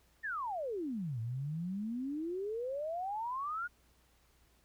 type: exponential two-way sweep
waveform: sine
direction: down then up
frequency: 1864.7 to 110 to 1465 Hz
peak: -35 dBFS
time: 0.23-3.68 s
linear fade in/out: 20 ms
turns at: 1.2 s
effects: added 60 Hz sine -69 dBFS peak until 4.64 s + pink hiss -70 dBFS RMS until 4.64 s